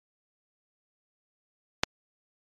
click, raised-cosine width 0.2 ms, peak -3 dBFS, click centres 1.835 s, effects MP3 64 kbps

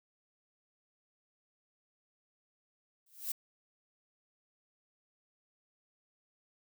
violet noise with exponential growth, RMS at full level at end -32 dBFS, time 3.06-3.32 s, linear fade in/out 5 ms, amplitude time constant 56 ms, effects none

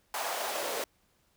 pink noise with high-pass filter sweep, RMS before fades -34 dBFS, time 0.14-0.84 s, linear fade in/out 2 ms, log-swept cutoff 790 to 490 Hz, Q 2.5, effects pink hiss -70 dBFS RMS until 1.36 s

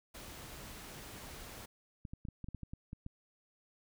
pink noise, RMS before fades -49 dBFS, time 0.14-1.66 s, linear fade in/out 10 ms
clicks, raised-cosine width 5 ms, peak -31 dBFS, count 11, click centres 2.052 / 2.135 / 2.252 / 2.286 / 2.443 / 2.486 / 2.547 / 2.633 / 2.735 / 2.931 / 3.064 s
effects none

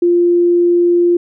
sine tone, 348.2 Hz, F4, 5 cents flat, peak -8 dBFS, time 0.02-1.17 s, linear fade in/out 5 ms, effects none

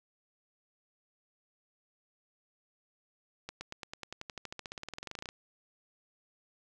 accelerating click train, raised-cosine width 0.2 ms, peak -23 dBFS, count 28, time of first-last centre 3.49-5.289 s, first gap 120 ms, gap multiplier 0.95, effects none

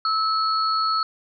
sine tone pair together, 1304 / 4365 Hz, E6 / C#8, -19 / -28 cents, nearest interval octave + major sixth, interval 2091 cents, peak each -20 / -26 dBFS, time 0.05-1.03 s, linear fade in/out 2 ms, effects none

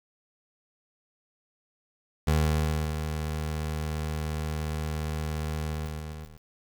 25% pulse tone with ADSR envelope, 77.2 Hz, D#2, 13 cents flat, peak -17 dBFS, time 2.27-6.44 s, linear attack 9 ms, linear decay 640 ms, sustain -8 dB, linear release 820 ms, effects 8-bit

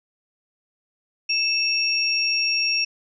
sine tone pair together, 2637 / 5567 Hz, E7 / F8, 0 / -6 cents, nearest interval octave + minor second, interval 1294 cents, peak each -22 dBFS, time 1.29-2.85 s, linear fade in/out 10 ms, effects none

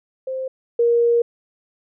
sine tone pair in turn, 523.3 / 470.9 Hz, C5 / A#4, 0 / +18 cents, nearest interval major second, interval 182 cents, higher first, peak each -23 / -13 dBFS, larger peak second, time 0.27-0.48 / 0.79-1.22 s, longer second, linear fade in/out 5 ms, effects none

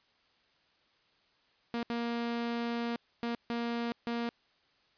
sawtooth tone bursts at uneven times, 235.2 Hz, A#3, 16 cents sharp, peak -28 dBFS, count 5, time 1.74-1.83 / 1.9-2.96 / 3.23-3.35 / 3.5-3.92 / 4.07-4.29 s, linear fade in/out 0 ms, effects white hiss -69 dBFS RMS until 4.97 s + resampled to 11025 Hz

